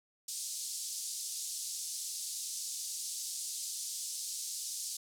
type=band-pass noise; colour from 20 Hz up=white; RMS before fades=-40 dBFS; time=0.28-4.97 s; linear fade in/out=5 ms; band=4500 to 9600 Hz; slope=24 dB/octave; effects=none